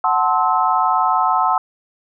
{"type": "chord", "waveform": "sine", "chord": "F# half-diminished seventh", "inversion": "none", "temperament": "equal with one note detuned", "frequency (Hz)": [740, 880, 1046.5, 1295.1], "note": ["F#5", "A5", "C6", "E6"], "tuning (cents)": [0, 0, 0, -31], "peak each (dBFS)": -19, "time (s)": [0.04, 1.58], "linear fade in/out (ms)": 2, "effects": []}